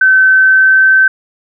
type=tone with pitch glide; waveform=sine; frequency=1532 to 1542.7 Hz; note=G6 to G6; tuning=-40 to -28 cents; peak=-4 dBFS; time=0.01-1.08 s; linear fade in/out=5 ms; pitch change=+12 cents; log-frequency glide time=0.27-0.85 s; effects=none